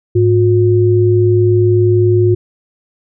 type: tone pair together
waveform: sine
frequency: 106.1 / 358.4 Hz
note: G#2 / F4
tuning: +38 / +45 cents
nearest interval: octave + major sixth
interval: 2107 cents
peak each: -10 dBFS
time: 0.15-2.35 s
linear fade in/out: 10 ms
effects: none